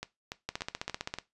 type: two click trains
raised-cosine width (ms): 0.2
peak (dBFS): -16 / -19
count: 11 / 5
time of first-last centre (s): 0.49-1.139 / 0.03-1.186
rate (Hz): 15.4 / 3.46
effects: noise-tail reverb RT60 0.2 s tail -17 dB re dry + resampled to 24000 Hz